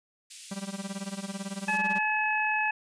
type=high-pass noise; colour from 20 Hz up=white; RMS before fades=-43 dBFS; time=0.3-1.78 s; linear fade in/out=10 ms; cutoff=2400 Hz; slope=24 dB/octave
type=tone with tremolo; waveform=45% pulse; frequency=196 Hz; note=G3; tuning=in tune; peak=-31 dBFS; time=0.51-1.99 s; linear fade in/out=5 ms; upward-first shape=sine; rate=18 Hz; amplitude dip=90%
type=harmonic tone; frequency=857 Hz; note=A5; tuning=46 cents flat; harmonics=1 / 2 / 3; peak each=-29 / -29 / -29 dBFS; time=1.68-2.71 s; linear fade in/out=5 ms
effects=resampled to 22050 Hz